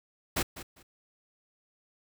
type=noise with echo; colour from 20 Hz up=pink; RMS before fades=-28 dBFS; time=0.36-0.43 s; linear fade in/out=10 ms; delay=200 ms; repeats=2; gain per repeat=-14 dB; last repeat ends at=0.83 s; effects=none